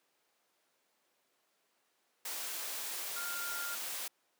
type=tone in noise; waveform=sine; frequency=1403 Hz; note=F6; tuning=8 cents sharp; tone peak=-40 dBFS; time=3.16-3.75 s; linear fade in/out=5 ms; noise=white; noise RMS=-40 dBFS; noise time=2.25-4.08 s; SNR=-3 dB; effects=pink hiss -75 dBFS RMS until 4.39 s + high-pass 400 Hz 12 dB/octave